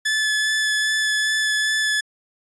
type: tone with vibrato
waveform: sawtooth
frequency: 1729 Hz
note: A6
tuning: 31 cents flat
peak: -15 dBFS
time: 0.05-2.01 s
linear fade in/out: 10 ms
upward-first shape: sine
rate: 2.5 Hz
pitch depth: 11 cents each way
effects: resampled to 22050 Hz